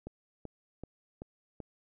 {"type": "click train", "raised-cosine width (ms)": 2, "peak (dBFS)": -28, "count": 5, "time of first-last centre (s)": [0.07, 1.603], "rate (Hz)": 2.61, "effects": []}